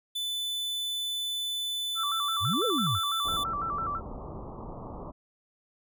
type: tone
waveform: 45% pulse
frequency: 3500 Hz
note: A7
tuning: 10 cents flat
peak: -30 dBFS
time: 0.15-3.44 s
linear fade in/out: 10 ms
type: tone with vibrato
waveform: sine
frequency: 1244.5 Hz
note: D#6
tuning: in tune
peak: -29 dBFS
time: 1.95-4.01 s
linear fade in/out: 50 ms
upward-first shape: square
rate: 6 Hz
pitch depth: 120 cents each way
type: exponential two-way sweep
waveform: sine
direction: up then down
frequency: 77.78 to 522 to 77.78 Hz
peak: -27 dBFS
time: 2.4-3 s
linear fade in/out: 50 ms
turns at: 2.65 s
type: low-pass noise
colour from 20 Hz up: pink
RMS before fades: -40 dBFS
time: 3.24-5.12 s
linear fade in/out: 20 ms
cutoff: 1200 Hz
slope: 96 dB/octave
effects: none